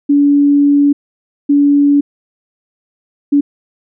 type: tone bursts at uneven times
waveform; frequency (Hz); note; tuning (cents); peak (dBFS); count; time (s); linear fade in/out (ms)
sine; 286.1; D4; -45; -6; 3; 0.09-0.93 / 1.49-2.01 / 3.32-3.41; 10
effects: none